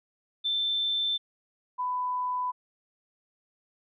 sine tone pair in turn, 3547 / 997.7 Hz, A7 / B5, +13 / +17 cents, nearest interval octave + minor seventh, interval 2196 cents, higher first, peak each -25 / -27 dBFS, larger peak first, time 0.44-1.18 / 1.78-2.52 s, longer neither, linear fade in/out 20 ms, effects none

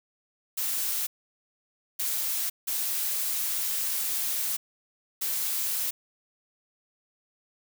blue noise bursts at uneven times, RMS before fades -29 dBFS, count 4, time 0.57-1.07 / 1.99-2.5 / 2.67-4.57 / 5.21-5.91 s, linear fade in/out 10 ms, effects none

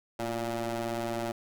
20% pulse ring-modulated tone, 118 Hz, A#2, 22 cents sharp, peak -23 dBFS, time 0.19-1.32 s, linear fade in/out 5 ms, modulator 464 Hz, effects none

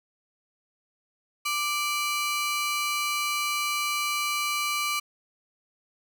sawtooth ring-modulated tone, 1760 Hz, A6, in tune, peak -19 dBFS, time 1.45-5 s, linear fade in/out 10 ms, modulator 580 Hz, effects none

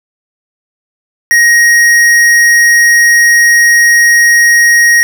sine tone with hard clipping, 1880 Hz, A#6, 14 cents sharp, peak -5 dBFS, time 1.31-5.03 s, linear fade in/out 0 ms, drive 14 dB, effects none

